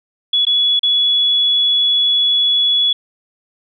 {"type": "tone with dropouts", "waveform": "sine", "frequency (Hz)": 3392, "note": "G#7", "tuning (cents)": 36, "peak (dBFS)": -11, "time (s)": [0.33, 2.93], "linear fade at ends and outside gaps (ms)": 5, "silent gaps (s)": [[0.452, 0.467], [0.794, 0.831]], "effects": []}